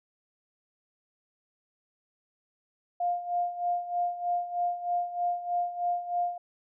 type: tone with tremolo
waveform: sine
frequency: 704 Hz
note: F5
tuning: 14 cents sharp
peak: -24 dBFS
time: 3-6.38 s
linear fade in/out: 5 ms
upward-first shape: sine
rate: 3.2 Hz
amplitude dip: 75%
effects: none